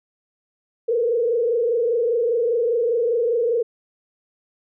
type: tone with frequency modulation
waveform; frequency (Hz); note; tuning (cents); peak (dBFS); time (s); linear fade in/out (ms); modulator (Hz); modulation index
sine; 469.2; A#4; +11; -17; 0.88-3.63; 10; 25; 1.1
effects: none